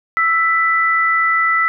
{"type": "tone pair together", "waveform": "sine", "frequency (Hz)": [1324, 1983.8], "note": ["E6", "B6"], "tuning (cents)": [7, 7], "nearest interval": "perfect fifth", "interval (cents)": 700, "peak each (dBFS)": -15, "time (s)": [0.17, 1.68], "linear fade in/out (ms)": 0, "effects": []}